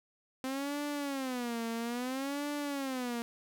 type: tone with vibrato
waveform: sawtooth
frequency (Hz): 258.6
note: C4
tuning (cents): -20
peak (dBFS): -30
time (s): 0.44-3.22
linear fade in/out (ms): 0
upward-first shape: sine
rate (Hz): 0.6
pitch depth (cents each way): 210
effects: none